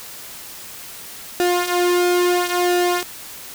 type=tone with flanger; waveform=sawtooth; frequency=354.8 Hz; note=F4; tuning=27 cents sharp; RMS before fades=-18 dBFS; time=1.4-3.03 s; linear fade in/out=0 ms; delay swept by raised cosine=1.9 to 4.6 ms; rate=0.74 Hz; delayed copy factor=-0.65; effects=white hiss -36 dBFS RMS until 3.54 s